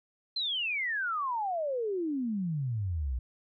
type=exponential sweep; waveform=sine; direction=down; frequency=4183 to 58.27 Hz; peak=-29 dBFS; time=0.36-3.19 s; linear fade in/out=5 ms; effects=none